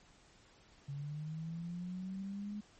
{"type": "linear sweep", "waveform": "sine", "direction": "up", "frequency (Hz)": [138.59, 210], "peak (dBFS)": -39, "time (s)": [0.88, 2.61], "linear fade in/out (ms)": 10, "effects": ["pink hiss -64 dBFS RMS until 2.79 s", "MP3 32 kbps"]}